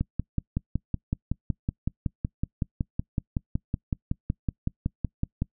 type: click train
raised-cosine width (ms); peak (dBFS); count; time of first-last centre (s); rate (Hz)
5; -13; 30; 0.01-5.42; 5.36
effects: noise-tail reverb RT60 0.1 s tail -25 dB re dry